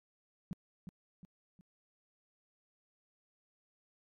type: tone with echo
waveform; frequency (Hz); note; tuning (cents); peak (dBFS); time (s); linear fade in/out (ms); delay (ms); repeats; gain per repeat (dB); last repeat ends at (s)
sine; 181.2; F#3; -36; -35; 0.51-0.53; 0; 360; 3; -7; 1.61
effects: MP3 64 kbps